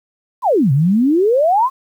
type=exponential two-way sweep; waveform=sine; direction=down then up; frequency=1098 to 128.6 to 1098 Hz; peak=-10 dBFS; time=0.42-1.7 s; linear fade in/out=50 ms; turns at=0.72 s; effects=8-bit